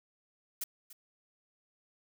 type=noise with echo; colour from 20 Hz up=blue; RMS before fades=-36 dBFS; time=0.61-0.64 s; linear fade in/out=5 ms; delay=290 ms; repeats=1; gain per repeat=-15 dB; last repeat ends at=0.93 s; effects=none